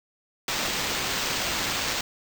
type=noise with sample-and-hold; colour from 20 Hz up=white; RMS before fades=-28 dBFS; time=0.48-2.01 s; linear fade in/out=2 ms; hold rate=11025 Hz; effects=none